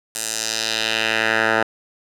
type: tone with band-pass filter sweep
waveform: 10% pulse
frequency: 111.2 Hz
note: A2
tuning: 19 cents sharp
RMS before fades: -21 dBFS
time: 0.15-1.63 s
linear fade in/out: 5 ms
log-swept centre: 9000 to 1200 Hz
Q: 1.6
effects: none